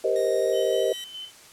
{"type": "chord", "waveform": "sine", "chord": "C minor seventh", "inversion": "second", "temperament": "just", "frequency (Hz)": [392.4, 470.9, 523.3, 627.9], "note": ["G4", "Bb4", "C5", "Eb5"], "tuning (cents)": [2, 18, 0, 16], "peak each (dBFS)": -26, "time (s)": [0.04, 0.93], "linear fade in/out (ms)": 5}
{"type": "tone with pitch glide", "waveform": "5% pulse", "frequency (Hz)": [1864.7, 1923.8], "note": ["A#6", "B6"], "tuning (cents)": [0, -46], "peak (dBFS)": -28, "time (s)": [0.16, 1.04], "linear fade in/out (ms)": 0, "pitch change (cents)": 54, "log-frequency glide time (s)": [0.4, 0.82]}
{"type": "tone with tremolo", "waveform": "sine", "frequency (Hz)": 3052, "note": "G7", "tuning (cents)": -47, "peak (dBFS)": -34, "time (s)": [0.52, 1.32], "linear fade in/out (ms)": 50, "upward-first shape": "square", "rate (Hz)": 4.8, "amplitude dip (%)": 50}
{"effects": ["white hiss -49 dBFS RMS until 1.52 s", "low-pass 10000 Hz 12 dB/octave"]}